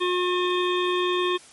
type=harmonic tone; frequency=359.5 Hz; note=F#4; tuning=50 cents flat; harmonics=1 / 3 / 5 / 7 / 9 / 10; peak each=-23 / -27 / -34 / -33 / -33 / -33 dBFS; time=0-1.38 s; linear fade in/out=20 ms; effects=white hiss -49 dBFS RMS until 1.52 s + MP3 48 kbps